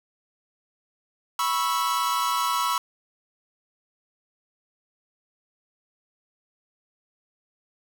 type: tone cluster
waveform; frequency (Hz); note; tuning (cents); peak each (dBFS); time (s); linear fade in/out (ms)
45% pulse; 982 / 1101 / 1320; B5 / C#6 / E6; -10 / -12 / +2; -27; 1.39-2.78; 2
effects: none